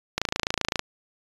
click train, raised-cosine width 0.2 ms, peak -6 dBFS, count 18, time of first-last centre 0.18-0.794 s, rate 27.7 Hz, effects resampled to 24000 Hz

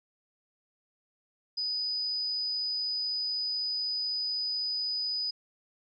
sine tone, 4978 Hz, D#8, in tune, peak -29 dBFS, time 1.57-5.31 s, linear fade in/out 10 ms, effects none

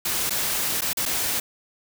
white noise with dropouts, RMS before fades -25 dBFS, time 0.05-1.4 s, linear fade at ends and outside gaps 5 ms, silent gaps 0.296-0.305 / 0.809-0.818 / 0.932-0.97 / 1.055-1.06 s, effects none

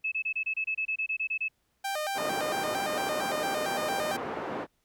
sine tone bursts, 2599 Hz, E7, 25 cents flat, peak -27 dBFS, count 14, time 0.04-1.484 s, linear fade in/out 10 ms, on 79 ms, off 26 ms
sawtooth tone with vibrato, 693 Hz, F5, 14 cents flat, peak -26 dBFS, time 1.84-4.17 s, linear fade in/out 10 ms, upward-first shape square, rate 4.4 Hz, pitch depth 220 cents each way
pink band-pass noise, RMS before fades -35 dBFS, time 2.14-4.67 s, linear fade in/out 50 ms, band 300 to 1200 Hz, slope 12 dB/octave
effects pink hiss -74 dBFS RMS until 4.84 s

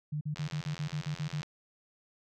sine tone bursts, 150 Hz, D3, 37 cents sharp, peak -31 dBFS, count 10, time 0.12-1.417 s, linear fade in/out 10 ms, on 91 ms, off 43 ms
click train, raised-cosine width 0.2 ms, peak -26 dBFS, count 93, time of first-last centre 0.36-1.431 s, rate 85.9 Hz
effects none

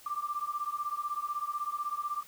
sine beating tone pair, 1174 / 1190 Hz, D6 / D6, -1 / +22 cents, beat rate 16 Hz, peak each -35 / -35 dBFS, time 0.06-2.23 s, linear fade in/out 5 ms, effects white hiss -55 dBFS RMS until 2.27 s

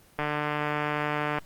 click train, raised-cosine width 0.5 ms, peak -13 dBFS, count 179, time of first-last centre 0.19-1.385 s, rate 149 Hz, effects pink hiss -57 dBFS RMS until 1.45 s + Opus 24 kbps

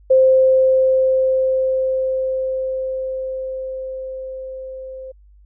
sine tone with level ramp, 523 Hz, C5, 1 cent flat, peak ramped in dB -8 to -30 dBFS, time 0.1-5.12 s, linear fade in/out 10 ms, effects added 50 Hz sine -45 dBFS peak until 5.45 s

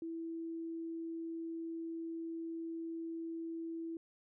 sine tone, 329.6 Hz, E4, in tune, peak -39 dBFS, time 0.02-3.97 s, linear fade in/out 2 ms, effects none

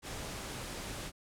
pink low-pass noise, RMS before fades -42 dBFS, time 0.02-1.12 s, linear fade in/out 50 ms, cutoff 11000 Hz, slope 24 dB/octave, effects none

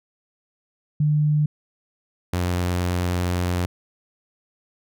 sine / sawtooth tone pair in turn, 150 / 89.05 Hz, D3 / F2, +37 / +34 cents, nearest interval major sixth, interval 903 cents, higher first, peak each -16 / -17 dBFS, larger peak first, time 1-1.46 / 2.33-3.66 s, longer second, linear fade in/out 5 ms, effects none

